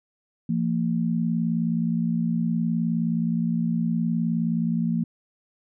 sine tone pair together, 169.5 / 228.8 Hz, E3 / A#3, +49 / -32 cents, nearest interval perfect fourth, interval 519 cents, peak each -24 dBFS, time 0.49-5.04 s, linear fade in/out 5 ms, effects none

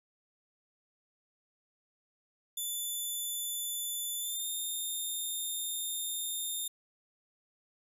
5% pulse tone with pitch glide, 3510 to 3642 Hz, A7 to A#7, -5 to -41 cents, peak -27 dBFS, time 2.57-6.68 s, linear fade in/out 5 ms, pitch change +64 cents, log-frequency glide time 4.2-4.46 s, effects none

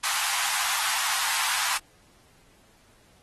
pink high-pass noise, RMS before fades -27 dBFS, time 0.03-1.78 s, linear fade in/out 10 ms, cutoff 810 Hz, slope 48 dB/octave, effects pink hiss -60 dBFS RMS until 3.22 s + AAC 32 kbps

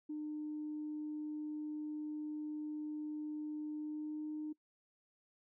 sine tone with pitch glide, 302.7 to 305.3 Hz, D#4 to D#4, -48 to -33 cents, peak -38 dBFS, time 0.09-4.53 s, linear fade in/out 10 ms, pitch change +15 cents, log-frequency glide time 3.76-4.27 s, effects noise-tail reverb RT60 0.1 s tail -23 dB re dry + tanh soft clip ceiling -34 dBFS

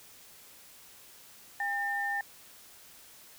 sine tone pair together, 806 / 1803.1 Hz, G5 / A6, +48 / +42 cents, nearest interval octave + major second, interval 1394 cents, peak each -34 / -31 dBFS, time 1.6-2.21 s, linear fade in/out 2 ms, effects white hiss -54 dBFS RMS until 3.38 s

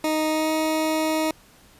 20% pulse tone with pitch glide, 311.1 to 314.4 Hz, D#4 to D#4, 0 to +18 cents, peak -16 dBFS, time 0.04-1.31 s, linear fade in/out 2 ms, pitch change +18 cents, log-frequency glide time 0.28-0.51 s, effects pink hiss -53 dBFS RMS until 1.79 s + resampled to 32000 Hz

